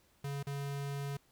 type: tone with dropouts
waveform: square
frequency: 140.7 Hz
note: C#3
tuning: 26 cents sharp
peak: -37 dBFS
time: 0.24-1.17 s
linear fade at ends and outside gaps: 5 ms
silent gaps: 0.429-0.468 s
effects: pink hiss -69 dBFS RMS until 1.31 s